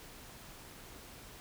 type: silence
effects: pink hiss -52 dBFS RMS until 1.4 s